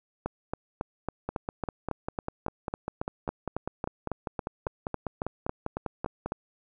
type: two click trains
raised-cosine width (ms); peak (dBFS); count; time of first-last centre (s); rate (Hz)
1; -17 / -16; 26 / 23; 1.29-6.26 / 0.26-6.321; 5.03 / 3.63
effects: none